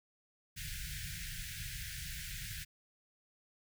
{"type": "band-stop noise", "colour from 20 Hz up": "pink", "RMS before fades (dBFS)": -43, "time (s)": [0.56, 2.65], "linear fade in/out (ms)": 20, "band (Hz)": [170, 1500], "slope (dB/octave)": 96, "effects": []}